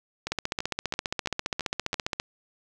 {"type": "two click trains", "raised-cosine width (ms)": 0.2, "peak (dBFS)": [-10, -14], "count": [29, 6], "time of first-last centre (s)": [[0.32, 2.199], [0.27, 1.942]], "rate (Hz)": [14.9, 2.99], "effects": []}